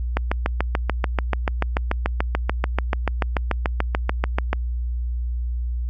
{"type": "click train", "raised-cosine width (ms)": 0.5, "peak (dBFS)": -5, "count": 31, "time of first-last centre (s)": [0.17, 4.53], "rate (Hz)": 6.88, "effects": ["added 60 Hz sine -22 dBFS peak until 5.89 s"]}